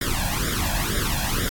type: noise with flanger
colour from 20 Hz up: pink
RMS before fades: -24 dBFS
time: 0.01-1.49 s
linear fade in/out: 5 ms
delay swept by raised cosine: 0.56 to 1.22 ms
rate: 2.1 Hz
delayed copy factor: +0.95
effects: AAC 64 kbps